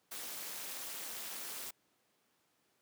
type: noise with amplitude modulation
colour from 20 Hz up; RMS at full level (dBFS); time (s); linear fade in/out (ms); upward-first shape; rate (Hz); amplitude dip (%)
white; -40; 0.11-1.71; 10; sine; 280; 85
effects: pink hiss -75 dBFS RMS until 2.81 s + high-pass 200 Hz 12 dB/octave